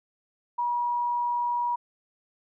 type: tone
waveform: sine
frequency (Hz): 962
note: B5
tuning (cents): -46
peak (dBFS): -24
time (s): 0.58-1.76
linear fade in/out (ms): 10
effects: none